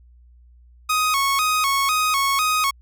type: tone with vibrato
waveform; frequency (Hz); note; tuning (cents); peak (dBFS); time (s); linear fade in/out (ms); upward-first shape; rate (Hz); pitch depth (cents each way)
sawtooth; 1174.7; D6; 0; -14; 0.89-2.71; 10; square; 2; 110
effects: added 60 Hz sine -47 dBFS peak until 2.81 s